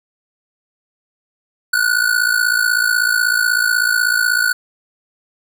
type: ring-modulated tone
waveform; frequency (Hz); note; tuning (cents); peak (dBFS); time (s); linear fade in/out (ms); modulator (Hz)
square; 1476; F#6; -5; -11; 1.73-4.53; 5; 28.1
effects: none